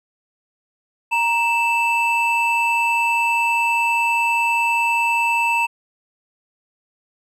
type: tone pair together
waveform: triangle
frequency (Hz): 935 / 2645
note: A#5 / E7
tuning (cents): +5 / +5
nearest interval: octave + tritone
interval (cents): 1800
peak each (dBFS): -17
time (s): 1.11-5.67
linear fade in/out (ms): 20
effects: resampled to 32000 Hz